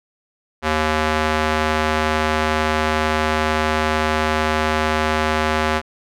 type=tone with band-pass filter; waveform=square; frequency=77.78 Hz; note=D#2; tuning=in tune; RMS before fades=-19 dBFS; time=0.62-5.82 s; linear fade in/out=50 ms; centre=1400 Hz; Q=0.63; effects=none